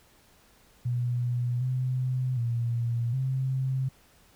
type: tone with pitch steps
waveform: sine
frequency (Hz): 122 / 128 / 117.9 / 131.8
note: B2 / C3 / A#2 / C3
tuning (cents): -21 / -38 / +20 / +13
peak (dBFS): -25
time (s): 0.85-3.89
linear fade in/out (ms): 10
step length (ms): 760
effects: pink hiss -60 dBFS RMS until 4.35 s